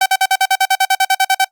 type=tone bursts; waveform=sawtooth; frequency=768 Hz; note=G5; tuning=36 cents flat; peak=-6 dBFS; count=15; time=0.01-1.446 s; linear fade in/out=5 ms; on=50 ms; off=49 ms; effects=noise-tail reverb RT60 0.1 s tail -20 dB re dry + Opus 48 kbps